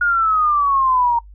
sine exponential sweep, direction down, 1442 to 930 Hz, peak -13 dBFS, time 0.01-1.19 s, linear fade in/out 5 ms, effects noise-tail reverb RT60 0.1 s tail -22 dB re dry + added 50 Hz sine -38 dBFS peak until 1.34 s

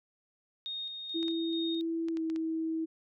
sine tone with tremolo, 3706 Hz, A#7, 11 cents flat, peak -35 dBFS, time 0.66-1.81 s, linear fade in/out 0 ms, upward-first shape square, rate 2.3 Hz, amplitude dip 35%
sine tone with pitch glide, 329.6 to 322.6 Hz, E4 to E4, 0 to -37 cents, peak -30 dBFS, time 1.14-2.86 s, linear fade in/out 20 ms, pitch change -37 cents, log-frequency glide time 2.11-2.21 s
clicks, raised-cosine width 0.2 ms, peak -30 dBFS, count 6, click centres 1.229 / 1.282 / 2.085 / 2.171 / 2.3 / 2.361 s
effects none

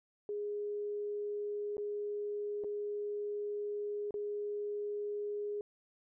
sine tone with dropouts, 413.6 Hz, G#4, 7 cents flat, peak -35 dBFS, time 0.29-5.61 s, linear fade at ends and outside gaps 1 ms, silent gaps 1.769-1.78 / 2.638-2.644 / 4.108-4.141 s, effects none

